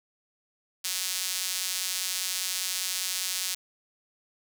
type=tone with high-pass filter; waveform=sawtooth; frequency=185 Hz; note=F#3; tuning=in tune; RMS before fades=-31 dBFS; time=0.84-3.55 s; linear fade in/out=10 ms; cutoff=4500 Hz; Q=0.82; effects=none